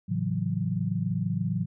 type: chord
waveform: sine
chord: F# minor seventh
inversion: first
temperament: equal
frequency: 110 / 138.59 / 164.81 / 185 Hz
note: A2 / C#3 / E3 / F#3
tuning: 0 / 0 / 0 / 0 cents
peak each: -31 / -34 / -30 / -30 dBFS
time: 0.08-1.66 s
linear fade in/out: 20 ms
effects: none